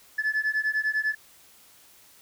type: beating tone pair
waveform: sine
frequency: 1725 / 1735 Hz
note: A6 / A6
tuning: -35 / -25 cents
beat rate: 10 Hz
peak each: -25 dBFS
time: 0.18-1.15 s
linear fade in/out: 10 ms
effects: tanh soft clip ceiling -20 dBFS + white hiss -55 dBFS RMS until 2.21 s